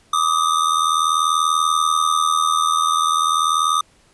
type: ring-modulated tone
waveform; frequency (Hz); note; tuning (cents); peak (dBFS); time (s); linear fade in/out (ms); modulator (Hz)
square; 1213; D#6; -44; -13; 0.13-3.81; 5; 40.2
effects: pink hiss -55 dBFS RMS until 4.13 s + resampled to 24000 Hz

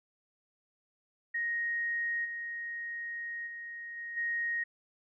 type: tone with level steps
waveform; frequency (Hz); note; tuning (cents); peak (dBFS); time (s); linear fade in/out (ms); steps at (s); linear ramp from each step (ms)
sine; 1872; A#6; +7; -30 / -36 / -40 / -38 / -30; 1.34-4.64; 10; 2.24 / 3.46 / 3.96 / 4.16; 20
effects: none

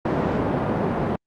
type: band-pass noise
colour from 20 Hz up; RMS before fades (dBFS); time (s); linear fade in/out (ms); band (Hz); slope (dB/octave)
pink; -23; 0.05-1.16; 5; 130 to 910; 12
effects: Opus 48 kbps

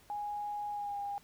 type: tone with pitch glide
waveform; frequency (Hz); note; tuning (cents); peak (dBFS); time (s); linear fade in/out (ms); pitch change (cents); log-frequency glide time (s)
sine; 827 to 809; G#5 to G#5; -8 to -46; -35; 0.1-1.18; 0; -38; 0.71-0.98
effects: pink hiss -62 dBFS RMS until 1.23 s

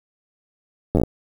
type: slowing click train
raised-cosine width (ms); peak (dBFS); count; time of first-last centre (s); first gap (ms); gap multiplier
2; -5; 7; 0.95-1.035; 10; 1.14
effects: 7-bit

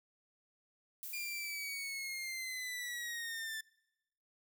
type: noise with exponential decay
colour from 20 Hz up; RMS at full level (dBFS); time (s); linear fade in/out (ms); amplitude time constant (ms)
violet; -44; 1.03-2.97; 0; 420
type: linear sweep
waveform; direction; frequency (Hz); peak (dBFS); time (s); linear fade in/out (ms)
sawtooth; down; 2405 to 1758; -36; 1.13-3.61; 5
effects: noise-tail reverb RT60 1.0 s tail -26 dB re dry

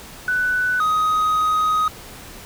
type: tone pair in turn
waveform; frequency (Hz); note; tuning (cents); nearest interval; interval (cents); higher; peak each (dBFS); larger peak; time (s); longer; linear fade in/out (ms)
sine / triangle; 1492 / 1254.6; F#6 / D#6; +14 / +14; minor third; 300; first; -17 / -14; second; 0.28-0.8 / 0.8-1.88; second; 2
effects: pink hiss -39 dBFS RMS until 2.45 s

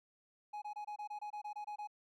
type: tone bursts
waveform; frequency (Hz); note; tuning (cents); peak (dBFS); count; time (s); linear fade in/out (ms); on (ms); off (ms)
triangle; 836; G#5; +11; -39; 12; 0.53-1.874; 10; 90; 24
effects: none

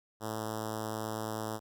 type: tone with notch filter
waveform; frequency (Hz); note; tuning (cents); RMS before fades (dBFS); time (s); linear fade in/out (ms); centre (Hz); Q
5% pulse; 109.3; A2; -11; -37; 0.2-1.6; 50; 2400; 0.69
effects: none

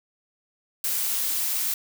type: noise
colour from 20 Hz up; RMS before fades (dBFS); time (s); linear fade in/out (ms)
blue; -26; 0.84-1.74; 2
effects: none

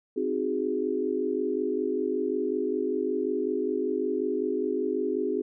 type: chord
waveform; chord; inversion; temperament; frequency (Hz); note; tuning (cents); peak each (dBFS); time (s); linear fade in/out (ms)
sine; Ab dominant seventh; first; equal; 261.6 / 311.1 / 370 / 415.3; C4 / Eb4 / Gb4 / Ab4; 0 / 0 / 0 / 0; -32 / -33 / -30 / -29; 0.16-5.42; 10
effects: none

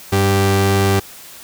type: tone pair together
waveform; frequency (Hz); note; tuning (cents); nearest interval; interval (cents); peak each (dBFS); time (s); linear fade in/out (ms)
sawtooth; 97.95 / 195.9; G2 / G3; -1 / -1; octave; 1200; -10; 0.12-1; 10
effects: white hiss -38 dBFS RMS until 1.43 s

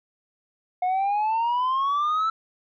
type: exponential sweep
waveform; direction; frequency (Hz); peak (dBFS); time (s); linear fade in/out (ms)
sine; up; 720 to 1331; -18; 0.82-2.3; 5
effects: tanh soft clip ceiling -20 dBFS

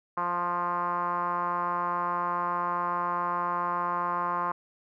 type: tone with low-pass filter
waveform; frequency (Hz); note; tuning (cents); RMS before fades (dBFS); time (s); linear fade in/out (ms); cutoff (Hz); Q
5% pulse; 175.2; F3; +6; -29; 0.17-4.52; 5; 1100; 6.1
effects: none

